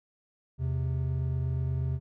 triangle tone pair together, 82.41 / 130.81 Hz, E2 / C3, 0 / 0 cents, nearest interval minor sixth, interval 800 cents, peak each -29 / -27 dBFS, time 0.58-2 s, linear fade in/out 50 ms, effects none

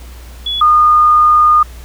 sine tone pair in turn, 3398 / 1221.7 Hz, G#7 / D#6, +39 / -32 cents, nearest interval octave + tritone, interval 1771 cents, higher first, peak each -15 / -5 dBFS, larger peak second, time 0.46-0.61 / 0.61-1.63 s, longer second, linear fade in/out 5 ms, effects added 60 Hz sine -30 dBFS peak until 1.84 s + pink hiss -40 dBFS RMS until 1.84 s

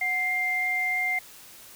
sine tone pair together, 737 / 2101 Hz, F#5 / C7, -7 / +7 cents, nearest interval octave + tritone, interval 1814 cents, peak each -33 / -24 dBFS, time 0.01-1.19 s, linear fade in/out 5 ms, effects white hiss -48 dBFS RMS until 1.75 s

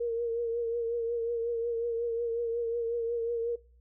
sine tone with vibrato, 466.2 Hz, A#4, in tune, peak -28 dBFS, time 0-3.56 s, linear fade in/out 10 ms, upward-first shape triangle, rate 5.5 Hz, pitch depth 44 cents each way, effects noise-tail reverb RT60 0.4 s tail -22 dB re dry + added 60 Hz sine -57 dBFS peak until 3.8 s

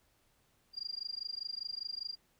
sine tone with amplitude modulation, 4790 Hz, D8, 33 cents sharp, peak -34 dBFS, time 0.73-2.17 s, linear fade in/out 50 ms, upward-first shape sine, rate 25 Hz, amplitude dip 100%, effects pink hiss -72 dBFS RMS until 2.39 s

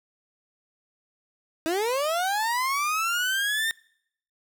30% pulse linear sweep, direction up, 310.8 to 1832 Hz, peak -21 dBFS, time 1.66-3.71 s, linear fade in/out 0 ms, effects noise-tail reverb RT60 0.7 s tail -25 dB re dry

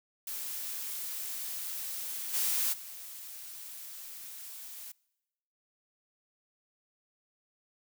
blue noise with level steps, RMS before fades -38 / -30 / -45 dBFS, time 0.27-4.92 s, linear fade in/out 5 ms, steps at 2.33 / 2.72 s, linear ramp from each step 20 ms, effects noise-tail reverb RT60 1.0 s tail -25 dB re dry

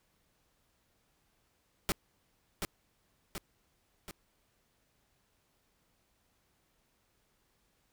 pink noise with echo, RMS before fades -30 dBFS, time 1.89-1.92 s, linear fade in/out 0 ms, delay 730 ms, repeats 3, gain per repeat -5 dB, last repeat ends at 4.11 s, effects pink hiss -74 dBFS RMS until 7.92 s

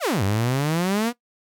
sawtooth exponential two-way sweep, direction down then up, 784 to 94.8 to 246.1 Hz, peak -16 dBFS, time 0-1.13 s, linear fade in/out 50 ms, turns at 0.23 s, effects noise-tail reverb RT60 0.1 s tail -19 dB re dry

